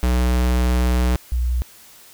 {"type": "tone pair in turn", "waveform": ["square", "sine"], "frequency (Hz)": [61.74, 61.1], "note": ["B1", "B1"], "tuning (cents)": [0, -18], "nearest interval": "unison", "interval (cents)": 18, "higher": "first", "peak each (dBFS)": [-16, -17], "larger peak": "first", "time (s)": [[0.03, 1.16], [1.32, 1.62]], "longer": "first", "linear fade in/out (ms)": 0, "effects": ["white hiss -46 dBFS RMS until 2.13 s"]}